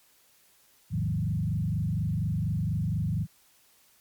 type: tone with frequency modulation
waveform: sine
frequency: 132.4 Hz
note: C3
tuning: 21 cents sharp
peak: -25 dBFS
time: 0.9-3.27 s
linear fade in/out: 50 ms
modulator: 24.2 Hz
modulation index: 2
effects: white hiss -62 dBFS RMS until 4 s + MP3 96 kbps